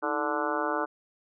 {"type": "harmonic tone with a mistuned harmonic", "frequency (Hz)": 146.8, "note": "D3", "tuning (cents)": 0, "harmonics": [2, 3, 4, 5, 6, 7, 8, 9, 10], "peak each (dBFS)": [-34, -35, -34, -37, -34, -36, -35, -36, -35], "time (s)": [0.02, 0.86], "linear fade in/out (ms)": 20, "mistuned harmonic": 2, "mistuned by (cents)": 130, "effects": []}